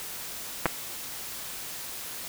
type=clicks; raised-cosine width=0.5 ms; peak=-6 / -11 dBFS; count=2; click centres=0.657 / 0.663 s; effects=white hiss -38 dBFS RMS until 2.28 s